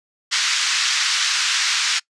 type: band-pass noise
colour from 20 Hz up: white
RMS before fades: -20 dBFS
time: 0.31-2 s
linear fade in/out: 20 ms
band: 1300 to 6000 Hz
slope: 24 dB/octave
effects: noise-tail reverb RT60 0.1 s tail -23 dB re dry + resampled to 22050 Hz